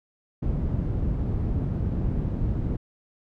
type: low-pass noise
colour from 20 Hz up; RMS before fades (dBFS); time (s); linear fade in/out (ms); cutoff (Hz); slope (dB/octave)
white; -26; 0.42-2.77; 10; 140; 12
effects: none